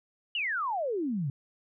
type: exponential sweep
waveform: sine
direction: down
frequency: 3000 to 128.5 Hz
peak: -28 dBFS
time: 0.35-1.3 s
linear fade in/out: 2 ms
effects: none